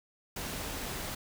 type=noise; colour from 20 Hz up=pink; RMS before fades=-38 dBFS; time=0.36-1.15 s; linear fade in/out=5 ms; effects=none